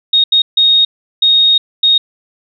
sine tone bursts at uneven times, 3729 Hz, A#7, in tune, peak -6 dBFS, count 5, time 0.13-0.24 / 0.32-0.42 / 0.57-0.85 / 1.22-1.58 / 1.83-1.98 s, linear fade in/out 5 ms, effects none

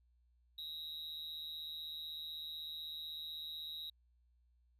triangle tone with amplitude modulation, 3830 Hz, A#7, 46 cents sharp, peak -38 dBFS, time 0.58-3.9 s, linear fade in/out 5 ms, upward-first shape sine, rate 156 Hz, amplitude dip 85%, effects added 60 Hz sine -69 dBFS peak until 4.79 s

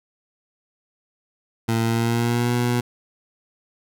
20% pulse tone with pitch glide, 113.9 to 121.37 Hz, A#2 to B2, -40 to -30 cents, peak -14 dBFS, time 1.68-2.81 s, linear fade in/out 10 ms, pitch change +110 cents, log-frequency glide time 1.81-2.54 s, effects none

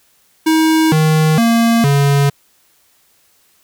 square tone with pitch steps, 318.2 / 156.4 / 231 / 141.1 Hz, D#4 / D#3 / A#3 / C#3, +39 / +9 / -16 / +31 cents, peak -10 dBFS, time 0.46-2.3 s, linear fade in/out 10 ms, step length 460 ms, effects white hiss -55 dBFS RMS until 3.63 s

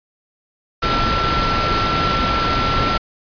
sine tone in noise, 1350 Hz, E6, 41 cents sharp, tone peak -19 dBFS, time 0.82-2.98 s, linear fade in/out 10 ms, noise pink, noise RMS -19 dBFS, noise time 0.82-2.98 s, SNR -3 dB, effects resampled to 11025 Hz

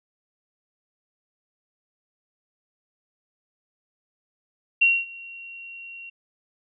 sine tone with ADSR envelope, 2745 Hz, F7, 31 cents flat, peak -13 dBFS, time 4.81-6.1 s, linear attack 11 ms, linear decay 230 ms, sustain -24 dB, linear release 9 ms, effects none

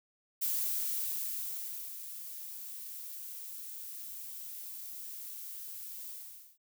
violet noise with ADSR envelope, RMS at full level -32 dBFS, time 0.41-6.58 s, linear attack 15 ms, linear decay 1500 ms, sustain -12 dB, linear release 480 ms, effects none

